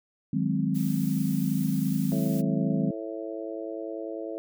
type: chord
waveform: sine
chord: Ab dominant seventh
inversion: second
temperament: equal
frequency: 155.56 / 185 / 207.7 / 261.6 Hz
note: Eb3 / Gb3 / Ab3 / C4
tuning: 0 / 0 / 0 / 0 cents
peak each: -29 dBFS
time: 0.33-2.91 s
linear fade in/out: 5 ms
type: noise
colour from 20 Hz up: blue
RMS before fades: -43 dBFS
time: 0.74-2.42 s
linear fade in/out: 20 ms
type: harmonic tone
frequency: 110.2 Hz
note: A2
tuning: 3 cents sharp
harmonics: 3 / 4 / 5 / 6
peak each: -36 / -38 / -38 / -39 dBFS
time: 2.12-4.38 s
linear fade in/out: 0 ms
effects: none